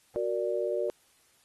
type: chord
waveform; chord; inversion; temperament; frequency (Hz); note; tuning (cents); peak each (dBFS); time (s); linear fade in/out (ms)
sine; Gb augmented; none; equal; 370 / 466.2 / 587.3; Gb4 / Bb4 / D5; 0 / 0 / 0; -32 / -32 / -31; 0.16-0.9; 0
effects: white hiss -65 dBFS RMS until 1.44 s + AAC 32 kbps